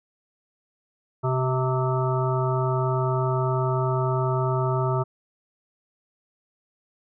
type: harmonic tone with a mistuned harmonic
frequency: 129.9 Hz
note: C3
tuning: 12 cents flat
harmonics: 1 / 3 / 5 / 7 / 9 / 10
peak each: -23 / -28 / -30 / -31 / -33 / -33 dBFS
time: 1.23-5.04 s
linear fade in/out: 20 ms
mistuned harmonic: 3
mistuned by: -23 cents
effects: none